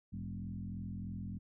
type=tone with frequency modulation; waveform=sine; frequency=146.83 Hz; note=D3; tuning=in tune; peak=-39 dBFS; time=0.12-1.39 s; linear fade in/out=20 ms; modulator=43.2 Hz; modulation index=2; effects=none